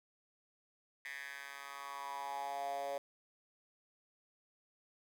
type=tone with high-pass filter sweep; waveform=10% pulse; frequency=140 Hz; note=C#3; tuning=18 cents sharp; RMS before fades=-43 dBFS; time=1.05-2.98 s; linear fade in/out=2 ms; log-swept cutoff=1900 to 580 Hz; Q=5.9; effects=none